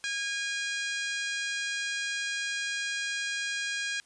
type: harmonic tone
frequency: 817 Hz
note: G#5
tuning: 29 cents flat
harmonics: 2 / 3 / 4 / 5 / 6 / 7 / 8 / 9 / 10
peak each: -33 / -37 / -39 / -41 / -43 / -44 / -45 / -46 / -47 dBFS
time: 0.04-4 s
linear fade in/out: 0 ms
effects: white hiss -62 dBFS RMS until 4.05 s + resampled to 22050 Hz